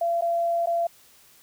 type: tone with dropouts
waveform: sine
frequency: 681 Hz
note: F5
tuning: 44 cents flat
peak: -21 dBFS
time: 0.01-0.87 s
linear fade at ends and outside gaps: 5 ms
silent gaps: 0.211-0.22 / 0.66-0.67 s
effects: white hiss -55 dBFS RMS until 1.42 s